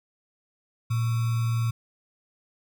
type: tone with sample-and-hold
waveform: sine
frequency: 115.5 Hz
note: A#2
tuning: 16 cents flat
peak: -22 dBFS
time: 0.9-1.71 s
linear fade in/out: 10 ms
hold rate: 1225 Hz
effects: none